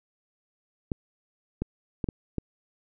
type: clicks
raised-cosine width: 3 ms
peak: -15 dBFS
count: 5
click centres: 0.918 / 1.62 / 2.042 / 2.088 / 2.383 s
effects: none